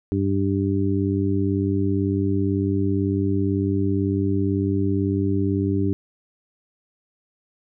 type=harmonic tone; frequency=98 Hz; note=G2; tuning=in tune; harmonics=1 / 2 / 3 / 4; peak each=-23 / -26 / -23 / -27 dBFS; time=0.12-5.93 s; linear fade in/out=0 ms; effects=none